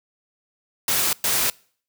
white noise bursts at uneven times, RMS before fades -21 dBFS, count 2, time 0.88-1.13 / 1.24-1.5 s, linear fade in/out 2 ms, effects noise-tail reverb RT60 0.5 s tail -25 dB re dry + high-pass 80 Hz 12 dB/octave

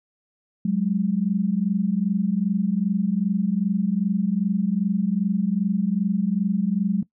sine tone pair together, 185.16 / 207.7 Hz, F#3 / G#3, +2 / 0 cents, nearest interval major second, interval 198 cents, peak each -22 dBFS, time 0.65-7.03 s, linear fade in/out 5 ms, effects noise-tail reverb RT60 0.1 s tail -20 dB re dry

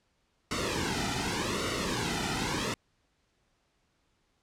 pink noise with flanger, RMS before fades -31 dBFS, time 0.51-2.74 s, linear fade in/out 2 ms, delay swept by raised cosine 1.2 to 1.84 ms, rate 0.86 Hz, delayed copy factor -0.8, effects pink hiss -73 dBFS RMS until 4.42 s + low-pass 7000 Hz 12 dB/octave

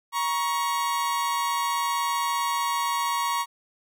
40% pulse tone pair together, 948.1 / 1108.7 Hz, A#5 / C#6, +29 / 0 cents, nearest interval minor third, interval 271 cents, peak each -26 dBFS, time 0.12-3.46 s, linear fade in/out 50 ms, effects none

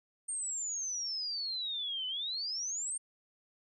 sine exponential two-way sweep, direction down then up, 8810 to 2985 to 8810 Hz, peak -34 dBFS, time 0.28-2.98 s, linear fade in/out 10 ms, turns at 2.07 s, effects none

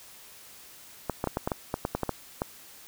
clicks, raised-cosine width 1 ms, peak -13 dBFS, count 12, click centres 1.097 / 1.241 / 1.273 / 1.371 / 1.475 / 1.518 / 1.741 / 1.851 / 1.95 / 2.033 / 2.093 / 2.419 s, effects white hiss -50 dBFS RMS until 2.87 s

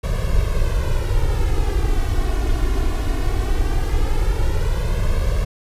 brown noise with flanger, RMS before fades -18 dBFS, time 0.03-5.45 s, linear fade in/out 10 ms, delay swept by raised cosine 1.8 to 2.79 ms, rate 0.18 Hz, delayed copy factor +0.85, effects resampled to 32000 Hz

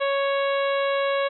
harmonic tone, 554.4 Hz, C#5, in tune, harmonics 1 / 2 / 3 / 4 / 5 / 6 / 7, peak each -22 / -28 / -32 / -34 / -36 / -38 / -39 dBFS, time 0-1.29 s, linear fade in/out 20 ms, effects none

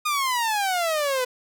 sawtooth exponential sweep, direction down, 1237 to 493.9 Hz, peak -18 dBFS, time 0.05-1.25 s, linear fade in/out 10 ms, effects none

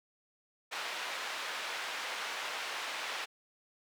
white band-pass noise, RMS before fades -39 dBFS, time 0.71-3.26 s, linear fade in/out 20 ms, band 630 to 2900 Hz, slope 12 dB/octave, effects none

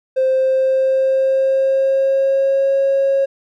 triangle tone with pitch glide, 523.3 to 545.8 Hz, C5 to C#5, 0 to -27 cents, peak -9 dBFS, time 0.16-3.26 s, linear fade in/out 20 ms, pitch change +73 cents, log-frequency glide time 0.27-2.75 s, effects tanh soft clip ceiling -9 dBFS

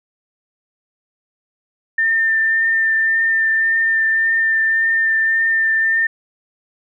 sine tone with vibrato, 1798 Hz, A6, 37 cents sharp, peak -13 dBFS, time 1.98-6.07 s, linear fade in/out 5 ms, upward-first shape triangle, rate 1.8 Hz, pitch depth 14 cents each way, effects none

